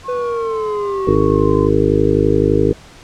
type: tone with vibrato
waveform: sine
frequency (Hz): 1070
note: C6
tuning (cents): +38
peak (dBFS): -24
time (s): 0.03-1.7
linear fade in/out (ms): 50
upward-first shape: sine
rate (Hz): 1.1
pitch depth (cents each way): 64
type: linear sweep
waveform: triangle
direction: down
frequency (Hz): 500 to 370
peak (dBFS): -16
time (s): 0.08-1.15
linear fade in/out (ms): 10
type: click train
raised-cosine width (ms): 1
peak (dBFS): -26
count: 71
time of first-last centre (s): 0.13-1.623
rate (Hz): 46.9
type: harmonic tone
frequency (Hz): 51.8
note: G#1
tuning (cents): -4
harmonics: 1 / 2 / 3 / 5 / 6 / 7 / 8 / 9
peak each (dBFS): -22 / -20 / -21 / -21 / -18 / -20 / -16 / -18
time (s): 1.07-2.73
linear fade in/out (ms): 5
effects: pink hiss -41 dBFS RMS until 3.03 s + low-pass 7000 Hz 12 dB/octave